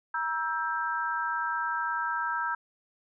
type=chord; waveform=sine; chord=E diminished; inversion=second; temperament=just; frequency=949.3 / 1318.5 / 1582.2 Hz; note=Bb5 / E6 / G6; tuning=+31 / 0 / +16 cents; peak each=-32 / -32 / -32 dBFS; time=0.14-2.55 s; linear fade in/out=5 ms; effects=none